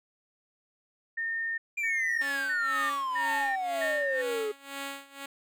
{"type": "tone bursts", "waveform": "sine", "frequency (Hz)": 1824, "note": "A#6", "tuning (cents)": -38, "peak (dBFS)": -29, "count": 5, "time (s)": [1.17, 4.22], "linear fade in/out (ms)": 10, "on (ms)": 410, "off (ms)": 250}
{"type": "exponential sweep", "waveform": "triangle", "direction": "down", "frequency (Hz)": [2412, 415.3], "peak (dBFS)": -27, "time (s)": [1.77, 4.52], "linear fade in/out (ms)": 10}
{"type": "tone with tremolo", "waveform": "5% pulse", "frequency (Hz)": 277.2, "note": "C#4", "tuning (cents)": 0, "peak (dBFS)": -23, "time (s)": [2.21, 5.26], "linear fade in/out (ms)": 5, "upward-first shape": "sine", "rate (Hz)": 2, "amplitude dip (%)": 90}
{"effects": []}